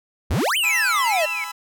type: exponential two-way sweep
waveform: square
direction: up then down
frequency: 57.6 to 3136 to 589 Hz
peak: -19 dBFS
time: 0.3-1.26 s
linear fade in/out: 10 ms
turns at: 0.57 s
type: chord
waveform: sawtooth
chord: E major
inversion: first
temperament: equal with one note detuned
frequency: 830.6 / 999.8 / 1318.5 Hz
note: G#5 / B5 / E6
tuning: 0 / +21 / 0 cents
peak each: -34 / -29 / -29 dBFS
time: 0.63-1.52 s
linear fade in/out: 10 ms
type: tone with vibrato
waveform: sine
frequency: 2322 Hz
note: D7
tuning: 20 cents flat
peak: -24 dBFS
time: 0.65-1.44 s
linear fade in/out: 0 ms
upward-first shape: sine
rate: 2 Hz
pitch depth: 270 cents each way
effects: none